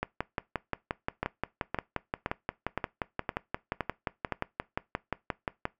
two click trains, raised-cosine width 0.5 ms, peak -14 / -14 dBFS, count 7 / 33, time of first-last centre 1.23-4.323 / 0.03-5.654 s, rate 1.94 / 5.69 Hz, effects noise-tail reverb RT60 0.2 s tail -21 dB re dry

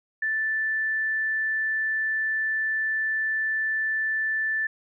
sine tone, 1760 Hz, A6, in tune, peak -23 dBFS, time 0.22-4.67 s, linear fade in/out 5 ms, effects none

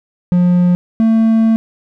triangle tone pair in turn, 177.7 / 223.9 Hz, F3 / A3, +30 / +30 cents, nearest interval major third, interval 400 cents, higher second, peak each -6 dBFS, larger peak neither, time 0.32-0.75 / 1-1.56 s, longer second, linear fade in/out 0 ms, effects none

